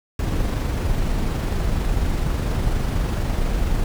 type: noise with amplitude modulation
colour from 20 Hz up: brown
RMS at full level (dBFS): -20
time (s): 0.19-3.84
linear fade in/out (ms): 2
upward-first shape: sine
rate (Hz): 24.2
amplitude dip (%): 25
effects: none